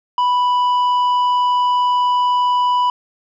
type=tone with tanh clipping; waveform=sine; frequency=987.8 Hz; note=B5; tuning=in tune; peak=-14 dBFS; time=0.18-2.9 s; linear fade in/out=2 ms; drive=6 dB; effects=none